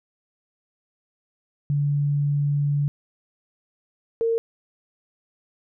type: tone pair in turn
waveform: sine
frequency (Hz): 144.1 / 457.5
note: D3 / A#4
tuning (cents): -33 / -32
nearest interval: octave + minor sixth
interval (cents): 2001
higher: second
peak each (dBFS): -19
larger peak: neither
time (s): 1.7-2.88 / 4.21-4.38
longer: first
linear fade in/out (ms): 0
effects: none